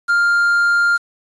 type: tone with quantisation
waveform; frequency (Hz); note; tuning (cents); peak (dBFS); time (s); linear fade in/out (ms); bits
triangle; 1400; F6; +4; -10; 0.08-0.98; 20; 6
effects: resampled to 22050 Hz